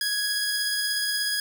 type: tone pair together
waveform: sawtooth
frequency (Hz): 1661.2 / 4967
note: G#6 / D#8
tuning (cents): 0 / -4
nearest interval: octave + perfect fifth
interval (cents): 1896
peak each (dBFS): -24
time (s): 0.01-1.4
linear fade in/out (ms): 2
effects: none